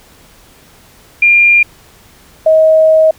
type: tone pair in turn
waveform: sine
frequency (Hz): 2400 / 633.7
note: D7 / D#5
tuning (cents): +37 / +32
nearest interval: octave + major seventh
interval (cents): 2305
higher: first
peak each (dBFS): -4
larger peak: neither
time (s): 1.22-1.63 / 2.46-3.11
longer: second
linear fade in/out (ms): 5
effects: pink hiss -43 dBFS RMS until 3.18 s